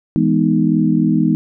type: chord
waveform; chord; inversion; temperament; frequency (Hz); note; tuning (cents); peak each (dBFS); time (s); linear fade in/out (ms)
sine; E major seventh; none; equal; 164.81 / 207.7 / 246.9 / 311.1; E3 / G#3 / B3 / D#4; 0 / 0 / 0 / 0; -17; 0.16-1.35; 0
effects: none